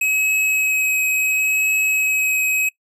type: tone with vibrato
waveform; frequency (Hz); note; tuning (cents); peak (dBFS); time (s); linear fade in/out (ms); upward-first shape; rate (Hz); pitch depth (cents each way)
square; 2552; D#7; +43; -17; 0.01-2.69; 5; triangle; 0.72; 11
effects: noise-tail reverb RT60 0.1 s tail -21 dB re dry